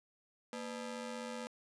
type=ring-modulated tone; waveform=sawtooth; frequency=367.8 Hz; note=F#4; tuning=10 cents flat; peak=-34 dBFS; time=0.53-1.47 s; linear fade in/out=0 ms; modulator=136 Hz; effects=resampled to 22050 Hz